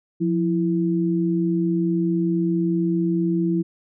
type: tone pair together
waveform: sine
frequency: 175.8 / 331.2 Hz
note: F3 / E4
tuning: +12 / +8 cents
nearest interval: major seventh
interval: 1096 cents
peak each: -21 dBFS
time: 0.2-3.63 s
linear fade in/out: 20 ms
effects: none